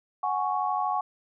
sine chord, F# suspended second, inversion none, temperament just, 740 / 832.5 / 1110 Hz, F#5 / G#5 / C#6, 0 / +4 / +2 cents, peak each -29 / -29 / -29 dBFS, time 0.23-1.01 s, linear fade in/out 5 ms, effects none

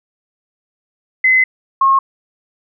sine tone pair in turn, 2041 / 1081.2 Hz, C7 / C#6, -44 / -44 cents, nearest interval major seventh, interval 1100 cents, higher first, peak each -8 dBFS, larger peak neither, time 1.24-1.44 / 1.81-1.99 s, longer first, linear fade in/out 5 ms, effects none

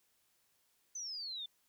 sine exponential sweep, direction down, 6200 to 3502 Hz, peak -40 dBFS, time 0.95-1.46 s, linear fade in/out 5 ms, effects white hiss -75 dBFS RMS until 1.68 s

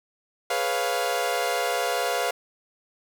sawtooth chord, C# dominant seventh, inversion second, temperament equal with one note detuned, 418.9 / 493.9 / 554.4 / 698.5 Hz, G#4 / B4 / C#5 / E#5, +15 / 0 / 0 / 0 cents, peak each -29 / -25 / -27 / -23 dBFS, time 0.5-2.31 s, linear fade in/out 5 ms, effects none

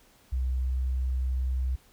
sine tone with pitch glide, 63.8 to 64.24 Hz, C2 to C2, -43 to -31 cents, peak -25 dBFS, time 0.32-1.76 s, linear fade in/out 10 ms, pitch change +12 cents, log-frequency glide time 0.57-0.82 s, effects pink hiss -60 dBFS RMS until 1.92 s

